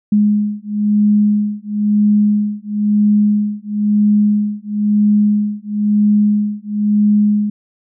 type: beating tone pair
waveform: sine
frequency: 207.9 / 208.9 Hz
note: G#3 / G#3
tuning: +2 / +10 cents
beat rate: 1 Hz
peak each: -14 dBFS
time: 0.12-7.5 s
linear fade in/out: 5 ms
effects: none